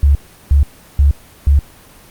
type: tone bursts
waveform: sine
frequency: 70.8 Hz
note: C#2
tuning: 37 cents sharp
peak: -6 dBFS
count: 4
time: 0.03-1.59 s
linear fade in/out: 0 ms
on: 120 ms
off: 360 ms
effects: pink hiss -42 dBFS RMS until 2.1 s + Opus 24 kbps